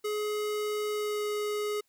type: tone with pitch glide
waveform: square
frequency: 421.2 to 418.5 Hz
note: G#4 to G#4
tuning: +24 to +13 cents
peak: -30 dBFS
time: 0.04-1.81 s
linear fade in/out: 10 ms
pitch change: -11 cents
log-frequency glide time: 0.92-1.24 s
effects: white hiss -73 dBFS RMS until 1.88 s